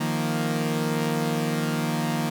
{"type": "chord", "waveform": "sawtooth", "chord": "Eb suspended second", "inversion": "none", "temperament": "equal with one note detuned", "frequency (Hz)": [155.56, 175.12, 233.1], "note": ["Eb3", "F3", "Bb3"], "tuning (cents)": [0, 5, 0], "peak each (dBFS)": [-23, -27, -23], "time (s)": [0, 2.3], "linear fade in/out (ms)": 10, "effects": []}